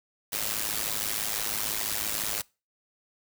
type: noise with amplitude modulation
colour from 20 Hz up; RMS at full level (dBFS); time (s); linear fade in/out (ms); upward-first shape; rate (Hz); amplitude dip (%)
white; -27; 0.32-2.42; 10; sine; 106; 80
effects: noise-tail reverb RT60 0.3 s tail -24 dB re dry